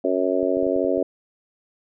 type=harmonic tone; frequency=92.5 Hz; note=F#2; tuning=in tune; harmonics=3 / 4 / 5 / 6 / 7; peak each=-25 / -25 / -26 / -24 / -26 dBFS; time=0.04-1.03 s; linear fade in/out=5 ms
type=clicks; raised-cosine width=2 ms; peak=-25 dBFS; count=7; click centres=0.43 / 0.571 / 0.629 / 0.667 / 0.762 / 0.846 / 0.976 s
effects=none